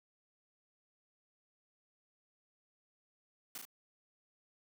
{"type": "noise with echo", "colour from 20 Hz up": "white", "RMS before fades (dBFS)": -44, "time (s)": [3.55, 3.58], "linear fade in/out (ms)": 2, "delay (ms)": 36, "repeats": 2, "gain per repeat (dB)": -3, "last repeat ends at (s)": 3.652, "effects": ["high-pass 150 Hz 12 dB/octave"]}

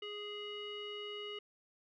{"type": "tone with low-pass filter", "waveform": "square", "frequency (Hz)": 415.3, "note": "G#4", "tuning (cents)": 0, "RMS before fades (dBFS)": -44, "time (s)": [0.02, 1.39], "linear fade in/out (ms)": 5, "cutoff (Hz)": 2800, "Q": 8.7, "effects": []}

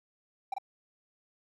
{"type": "tone with echo", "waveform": "triangle", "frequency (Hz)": 784, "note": "G5", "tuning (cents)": 0, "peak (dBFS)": -28, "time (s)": [0.52, 0.54], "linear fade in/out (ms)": 5, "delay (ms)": 44, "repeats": 1, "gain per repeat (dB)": -2, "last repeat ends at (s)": 0.584, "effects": []}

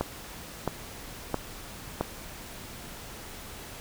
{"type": "click train", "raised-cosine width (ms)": 1, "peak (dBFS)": -12, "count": 4, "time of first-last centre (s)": [0.01, 2.01], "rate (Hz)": 1.5, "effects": ["pink hiss -43 dBFS RMS until 3.8 s"]}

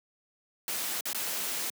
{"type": "noise with dropouts", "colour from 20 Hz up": "white", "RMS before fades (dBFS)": -33, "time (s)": [0.68, 1.7], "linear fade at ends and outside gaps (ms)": 1, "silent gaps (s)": [[1.008, 1.055], [1.131, 1.146]], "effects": ["high-pass 200 Hz 12 dB/octave"]}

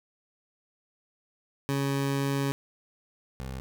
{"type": "tone pair in turn", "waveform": "20% pulse", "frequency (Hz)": [138.59, 65.41], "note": ["C#3", "C2"], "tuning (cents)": [0, 0], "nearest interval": "octave + minor second", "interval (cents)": 1300, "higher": "first", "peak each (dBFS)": [-21, -30], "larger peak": "first", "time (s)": [[1.69, 2.52], [3.4, 3.6]], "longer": "first", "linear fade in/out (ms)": 0, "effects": []}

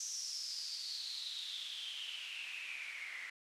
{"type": "noise with band-pass filter sweep", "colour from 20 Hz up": "white", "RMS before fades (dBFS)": -44, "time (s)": [0, 3.3], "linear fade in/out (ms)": 5, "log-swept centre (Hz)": [6000, 2000], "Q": 8.7, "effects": ["low-pass 11000 Hz 12 dB/octave"]}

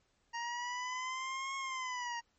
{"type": "linear two-way sweep", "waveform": "25% pulse", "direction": "up then down", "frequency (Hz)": [932.3, 1089, 932.3], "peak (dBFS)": -33, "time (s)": [0.33, 2.21], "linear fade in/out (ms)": 20, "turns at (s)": 1.56, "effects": ["pink hiss -75 dBFS RMS until 2.38 s", "MP3 32 kbps"]}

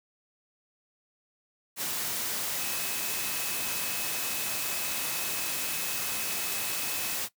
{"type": "tone in noise", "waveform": "sine", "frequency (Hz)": 2569, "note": "E7", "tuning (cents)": -45, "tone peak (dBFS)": -42, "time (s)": [2.57, 7.18], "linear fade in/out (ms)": 50, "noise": "white", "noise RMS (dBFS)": -32, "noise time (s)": [1.76, 7.29], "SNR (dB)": -13, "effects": ["noise-tail reverb RT60 0.1 s tail -18 dB re dry", "high-pass 100 Hz 12 dB/octave"]}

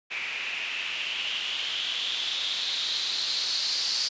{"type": "noise with low-pass filter sweep", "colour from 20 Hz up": "blue", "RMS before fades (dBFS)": -30, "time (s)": [0.1, 4.09], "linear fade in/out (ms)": 20, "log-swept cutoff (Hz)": [2400, 4700], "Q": 5.4, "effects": ["resampled to 16000 Hz"]}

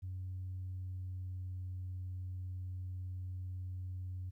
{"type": "tone with pitch glide", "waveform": "sine", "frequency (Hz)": [92.6, 91.8], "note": ["F#2", "F#2"], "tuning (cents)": [2, -13], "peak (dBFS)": -38, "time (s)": [0.02, 4.31], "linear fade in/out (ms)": 20, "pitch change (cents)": -15, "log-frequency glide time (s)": [0.58, 1.68], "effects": ["tanh soft clip ceiling -36 dBFS", "13-bit"]}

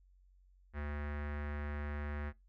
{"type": "tone with low-pass filter", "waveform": "square", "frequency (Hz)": 73.42, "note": "D2", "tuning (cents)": 0, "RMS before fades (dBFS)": -40, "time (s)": [0.73, 2.33], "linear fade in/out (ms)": 50, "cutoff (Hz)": 1800, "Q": 3.2, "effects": ["noise-tail reverb RT60 0.2 s tail -23 dB re dry", "added 46 Hz sine -62 dBFS peak until 2.48 s"]}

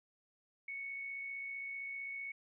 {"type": "tone with amplitude modulation", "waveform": "sine", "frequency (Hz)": 2217, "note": "C#7", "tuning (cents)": 0, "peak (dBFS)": -39, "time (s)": [0.68, 2.32], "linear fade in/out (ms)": 5, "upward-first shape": "sine", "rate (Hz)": 55.5, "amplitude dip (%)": 30, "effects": []}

